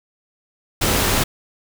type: noise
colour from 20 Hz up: pink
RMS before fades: -18 dBFS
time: 0.81-1.24 s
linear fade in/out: 10 ms
effects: none